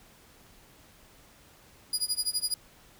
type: tone with tremolo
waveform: 25% pulse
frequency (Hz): 4900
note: D#8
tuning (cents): -27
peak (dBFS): -20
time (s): 1.93-2.54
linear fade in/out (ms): 2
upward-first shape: sine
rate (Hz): 12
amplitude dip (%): 95
effects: pink hiss -57 dBFS RMS until 2.99 s